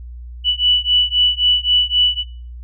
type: beating tone pair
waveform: sine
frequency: 2960 / 2963.8 Hz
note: F#7 / F#7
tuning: 0 / +2 cents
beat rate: 3.8 Hz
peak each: -15 dBFS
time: 0.44-2.24 s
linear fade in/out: 50 ms
effects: noise-tail reverb RT60 0.4 s tail -19 dB re dry + added 60 Hz sine -30 dBFS peak until 2.63 s